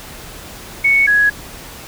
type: tone pair in turn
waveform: sine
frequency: 2217 / 1670 Hz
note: C#7 / G#6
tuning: 0 / +9 cents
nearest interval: perfect fourth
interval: 491 cents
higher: first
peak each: -9 dBFS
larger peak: neither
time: 0.84-1.07 / 1.07-1.3 s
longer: neither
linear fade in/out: 10 ms
effects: pink hiss -34 dBFS RMS until 1.87 s

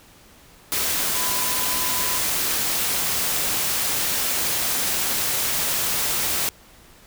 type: tone in noise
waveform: sine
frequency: 1005 Hz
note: B5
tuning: 30 cents sharp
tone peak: -32 dBFS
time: 1.15-2.18 s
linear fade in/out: 0 ms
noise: white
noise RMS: -23 dBFS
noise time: 0.72-6.49 s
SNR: -12 dB
effects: pink hiss -50 dBFS RMS until 7.06 s

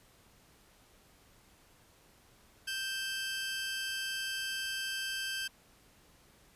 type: tone pair together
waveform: 20% pulse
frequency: 1568 / 2621 Hz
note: G6 / E7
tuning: 0 / -11 cents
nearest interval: major sixth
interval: 889 cents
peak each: -31 / -37 dBFS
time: 2.67-5.48 s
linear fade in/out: 10 ms
effects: pink hiss -63 dBFS RMS until 6.55 s + resampled to 32000 Hz

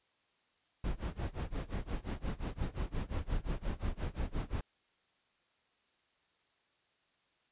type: noise with tremolo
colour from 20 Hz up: brown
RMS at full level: -33 dBFS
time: 0.84-4.61 s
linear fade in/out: 2 ms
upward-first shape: sine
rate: 5.7 Hz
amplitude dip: 95%
effects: white hiss -74 dBFS RMS until 7.51 s + resampled to 8000 Hz

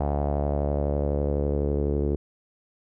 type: tone with low-pass filter sweep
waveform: sawtooth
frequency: 72 Hz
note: D2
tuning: 34 cents flat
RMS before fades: -25 dBFS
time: 0-2.16 s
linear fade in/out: 5 ms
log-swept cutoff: 740 to 400 Hz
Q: 3.8
effects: none

